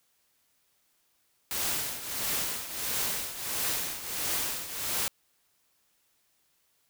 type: noise with tremolo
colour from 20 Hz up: white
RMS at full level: -29 dBFS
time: 1.51-5.08 s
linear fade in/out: 0 ms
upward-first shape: triangle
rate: 1.5 Hz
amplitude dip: 75%
effects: white hiss -71 dBFS RMS until 6.89 s